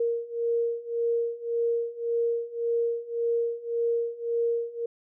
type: beating tone pair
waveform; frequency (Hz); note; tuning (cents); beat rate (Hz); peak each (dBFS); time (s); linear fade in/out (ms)
sine; 466.2 / 468; A#4 / A#4; 0 / +7; 1.8; -29 / -27; 0-4.86; 5
effects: none